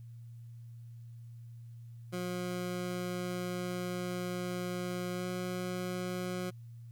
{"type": "tone with pitch glide", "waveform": "20% pulse", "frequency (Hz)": [179.5, 181.27], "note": ["F3", "F#3"], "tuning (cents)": [48, -35], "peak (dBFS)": -30, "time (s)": [2.12, 6.51], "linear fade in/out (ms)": 20, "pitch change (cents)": 17, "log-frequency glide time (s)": [5.13, 5.26], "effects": ["added 117 Hz sine -46 dBFS peak until 6.91 s", "white hiss -75 dBFS RMS until 6.91 s"]}